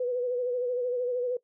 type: tone with vibrato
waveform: sine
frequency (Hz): 494.2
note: B4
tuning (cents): +1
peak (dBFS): -26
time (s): 0-1.37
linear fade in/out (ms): 5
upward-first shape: sine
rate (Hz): 13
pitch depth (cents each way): 44
effects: noise-tail reverb RT60 0.1 s tail -19 dB re dry